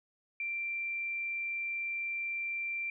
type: tone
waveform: sine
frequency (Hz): 2358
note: D7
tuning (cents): +6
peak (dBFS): -33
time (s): 0.4-2.9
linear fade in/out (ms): 2
effects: none